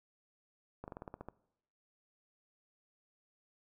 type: slowing click train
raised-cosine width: 1 ms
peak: -30 dBFS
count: 9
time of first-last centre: 0.84-1.286 s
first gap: 39 ms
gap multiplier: 1.1
effects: noise-tail reverb RT60 0.8 s tail -21 dB re dry